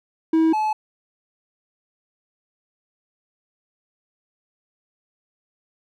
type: tone pair in turn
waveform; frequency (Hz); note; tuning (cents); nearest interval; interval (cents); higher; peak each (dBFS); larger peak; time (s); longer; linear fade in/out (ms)
triangle; 322.4 / 860.7; E4 / A5; -38 / -38; octave + perfect fourth; 1700; second; -12 / -17; first; 0.33-0.53 / 0.53-0.73; neither; 5
effects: none